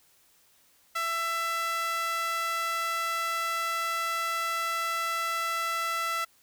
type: tone with high-pass filter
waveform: sawtooth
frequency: 667 Hz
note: E5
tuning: 20 cents sharp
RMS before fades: -30 dBFS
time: 0.95-6.25 s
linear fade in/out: 10 ms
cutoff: 1400 Hz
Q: 2.4
effects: white hiss -63 dBFS RMS until 6.42 s